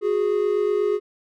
triangle tone pair together, 367.1 / 415.3 Hz, F#4 / G#4, -14 / 0 cents, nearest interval major second, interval 214 cents, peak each -22 / -18 dBFS, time 0.01-1 s, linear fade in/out 50 ms, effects none

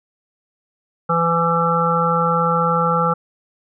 harmonic tone, 167.7 Hz, E3, 30 cents sharp, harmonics 1 / 3 / 5 / 7 / 8, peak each -21 / -21 / -23 / -22 / -19 dBFS, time 1.09-3.14 s, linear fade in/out 10 ms, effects none

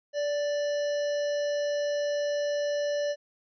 harmonic tone with a mistuned harmonic, 587.3 Hz, D5, in tune, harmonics 1 / 3 / 5 / 7 / 9 / 10, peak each -26 / -40 / -45 / -46 / -47 / -48 dBFS, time 0.13-3.16 s, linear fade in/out 50 ms, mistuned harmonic 1, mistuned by -16 cents, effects none

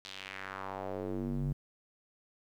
square tone with band-pass filter sweep, 48 Hz, G1, 36 cents flat, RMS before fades -38 dBFS, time 0.04-1.53 s, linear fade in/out 10 ms, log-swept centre 4200 to 140 Hz, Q 2.1, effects 11-bit

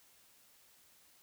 silence, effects white hiss -65 dBFS RMS until 1.22 s

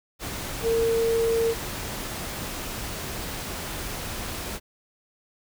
sine tone in noise, 457.4 Hz, A#4, 33 cents flat, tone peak -20 dBFS, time 0.62-1.55 s, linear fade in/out 50 ms, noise pink, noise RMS -33 dBFS, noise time 0.19-4.6 s, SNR +10 dB, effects none

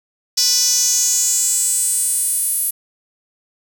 sawtooth tone with high-pass filter sweep, 493.9 Hz, B4, in tune, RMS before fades -17 dBFS, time 0.37-2.71 s, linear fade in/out 10 ms, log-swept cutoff 5300 to 11000 Hz, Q 5.7, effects none

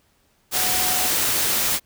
sine tone in noise, 737 Hz, F#5, 7 cents flat, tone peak -30 dBFS, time 0.52-1.11 s, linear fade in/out 50 ms, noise white, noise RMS -21 dBFS, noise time 0.51-1.8 s, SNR -12 dB, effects pink hiss -63 dBFS RMS until 1.85 s

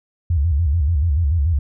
sine tone with vibrato, 77.6 Hz, D#2, 4 cents flat, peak -14 dBFS, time 0.3-1.59 s, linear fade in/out 5 ms, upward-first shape square, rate 6.9 Hz, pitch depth 170 cents each way, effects none

